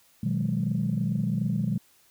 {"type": "chord", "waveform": "sine", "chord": "G# minor seventh", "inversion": "first", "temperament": "equal with one note detuned", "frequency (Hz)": [123.47, 158.1, 185, 207.7], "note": ["B2", "D#3", "F#3", "G#3"], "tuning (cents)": [0, 28, 0, 0], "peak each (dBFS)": -29, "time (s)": [0.23, 1.78], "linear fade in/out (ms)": 5, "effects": ["tanh soft clip ceiling -16 dBFS", "white hiss -61 dBFS RMS until 2.1 s"]}